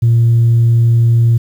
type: tone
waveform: sine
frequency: 116.54 Hz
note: A#2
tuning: in tune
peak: -5 dBFS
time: 0.02-1.38 s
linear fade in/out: 10 ms
effects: tanh soft clip ceiling -4 dBFS + 7-bit